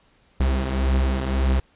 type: beating tone pair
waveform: 45% pulse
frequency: 64.5 / 66.3 Hz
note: C2 / C2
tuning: -24 / +23 cents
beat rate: 1.8 Hz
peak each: -25 / -20 dBFS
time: 0.4-1.6 s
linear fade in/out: 5 ms
effects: pink hiss -60 dBFS RMS until 1.75 s + resampled to 8000 Hz